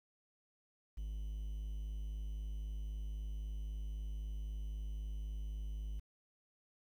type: tone with quantisation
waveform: triangle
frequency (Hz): 51.91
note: G#1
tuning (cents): 0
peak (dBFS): -37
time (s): 0.97-6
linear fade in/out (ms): 10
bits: 11
effects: none